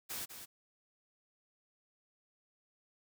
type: noise with echo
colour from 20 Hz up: white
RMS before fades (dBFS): -41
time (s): 0.09-0.26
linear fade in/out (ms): 20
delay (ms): 200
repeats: 1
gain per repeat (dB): -8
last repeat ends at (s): 0.46
effects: none